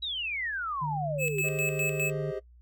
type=exponential sweep; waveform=sine; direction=down; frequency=3951 to 370 Hz; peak=-30 dBFS; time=0.02-1.42 s; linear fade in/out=10 ms
type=tone; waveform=sine; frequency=150 Hz; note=D3; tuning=37 cents sharp; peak=-31 dBFS; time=0.81-2.32 s; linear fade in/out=20 ms
type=tone with tremolo; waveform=square; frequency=2600 Hz; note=E7; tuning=24 cents flat; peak=-28 dBFS; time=1.18-2.12 s; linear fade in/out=50 ms; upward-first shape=square; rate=4.9 Hz; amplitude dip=70%
type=chord; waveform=triangle; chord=Ab major seventh; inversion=third; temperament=equal with one note detuned; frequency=392 / 415.3 / 523.3 / 626.9 Hz; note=G4 / Ab4 / C5 / Eb5; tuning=0 / 0 / 0 / +13 cents; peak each=-34 / -36 / -37 / -36 dBFS; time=1.43-2.4 s; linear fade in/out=20 ms
effects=noise-tail reverb RT60 0.1 s tail -19 dB re dry + added 60 Hz sine -52 dBFS peak until 2.61 s